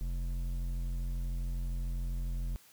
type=tone with hard clipping; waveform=sine; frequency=43.65 Hz; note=F1; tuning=in tune; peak=-34 dBFS; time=0.01-2.56 s; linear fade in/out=0 ms; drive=9 dB; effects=white hiss -60 dBFS RMS until 2.72 s